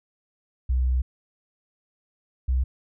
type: tone pair in turn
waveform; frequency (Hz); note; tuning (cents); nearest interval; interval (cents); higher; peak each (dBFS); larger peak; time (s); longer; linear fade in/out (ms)
sine; 63.4 / 64.1; B1 / C2; +46 / -35; unison; 19; second; -18; neither; 0.69-1.02 / 2.48-2.64; first; 10
effects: tanh soft clip ceiling -16 dBFS